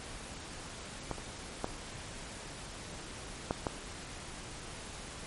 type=clicks; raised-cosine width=1 ms; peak=-20 / -29 / -17 / -16 / -17 dBFS; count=5; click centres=1.113 / 1.183 / 1.644 / 3.509 / 3.668 s; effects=pink hiss -45 dBFS RMS until 5.26 s + MP3 48 kbps